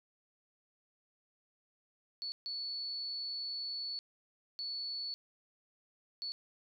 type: tone bursts at uneven times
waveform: sine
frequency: 4435 Hz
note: C#8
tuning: in tune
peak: -37 dBFS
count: 4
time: 2.22-2.32 / 2.46-3.99 / 4.59-5.14 / 6.22-6.32 s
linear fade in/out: 0 ms
effects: none